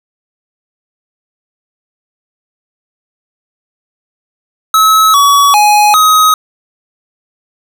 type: tone with pitch steps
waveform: square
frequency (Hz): 1292 / 1132 / 836 / 1263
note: E6 / C#6 / G#5 / D#6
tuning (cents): -35 / +36 / +11 / +26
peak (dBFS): -5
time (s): 4.74-6.34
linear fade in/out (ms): 2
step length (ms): 400
effects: none